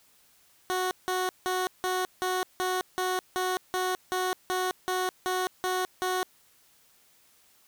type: tone bursts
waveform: 15% pulse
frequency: 368.7 Hz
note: F#4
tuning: 6 cents flat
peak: -20 dBFS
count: 15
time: 0.7-6.23 s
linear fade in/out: 0 ms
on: 210 ms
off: 170 ms
effects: white hiss -62 dBFS RMS until 7.67 s